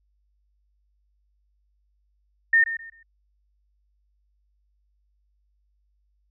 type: tone with echo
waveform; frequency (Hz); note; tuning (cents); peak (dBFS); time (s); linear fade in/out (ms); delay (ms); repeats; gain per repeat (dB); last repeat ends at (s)
sine; 1824; A#6; -38; -14; 2.53-2.64; 5; 130; 3; -12; 3.03
effects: added 50 Hz sine -65 dBFS peak until 6.3 s